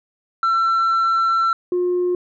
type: tone pair in turn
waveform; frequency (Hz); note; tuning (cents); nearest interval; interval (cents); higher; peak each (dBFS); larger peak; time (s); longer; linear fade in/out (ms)
sine; 1346 / 357.6; E6 / F4; +36 / +41; octave + major seventh; 2295; first; -12 / -15; first; 0.43-1.53 / 1.72-2.15; first; 2
effects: tanh soft clip ceiling -14 dBFS